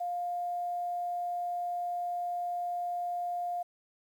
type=tone; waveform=sine; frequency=705 Hz; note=F5; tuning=16 cents sharp; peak=-31 dBFS; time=0-3.63 s; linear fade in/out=10 ms; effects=10-bit